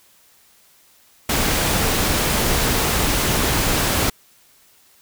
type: noise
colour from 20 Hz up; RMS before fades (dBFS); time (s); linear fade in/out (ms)
pink; -19; 1.29-4.1; 5
effects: white hiss -54 dBFS RMS until 5.01 s